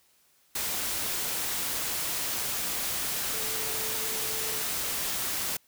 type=tone in noise; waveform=sine; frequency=440 Hz; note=A4; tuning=in tune; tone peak=-42 dBFS; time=3.33-4.62 s; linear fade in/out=5 ms; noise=white; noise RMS=-31 dBFS; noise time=0.55-5.57 s; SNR=-14 dB; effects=white hiss -65 dBFS RMS until 5.67 s